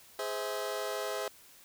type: chord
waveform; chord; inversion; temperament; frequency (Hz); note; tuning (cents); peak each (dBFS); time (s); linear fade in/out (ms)
sawtooth; Ab augmented; none; just; 415.3 / 519.1 / 648.9; Ab4 / C5 / E5; 0 / -14 / -27; -34; 0.19-1.28; 2
effects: white hiss -57 dBFS RMS until 1.64 s